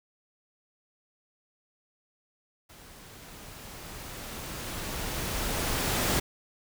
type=noise with level ramp; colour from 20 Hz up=pink; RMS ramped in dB=-51 to -26 dBFS; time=2.69-6.2 s; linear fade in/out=10 ms; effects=none